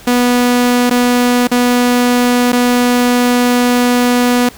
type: tone with dropouts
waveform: sawtooth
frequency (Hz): 245.1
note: B3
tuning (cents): -13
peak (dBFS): -5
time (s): 0.07-4.49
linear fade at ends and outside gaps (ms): 5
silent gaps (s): 0.898-0.908 / 1.473-1.514 / 2.521-2.528
effects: pink hiss -37 dBFS RMS until 4.57 s